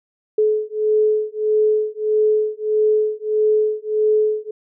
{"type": "beating tone pair", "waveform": "sine", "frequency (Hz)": [427.9, 429.5], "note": ["A4", "A4"], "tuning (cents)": [-48, -42], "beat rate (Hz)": 1.6, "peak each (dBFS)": -18, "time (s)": [0.38, 4.51], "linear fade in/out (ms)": 5, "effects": []}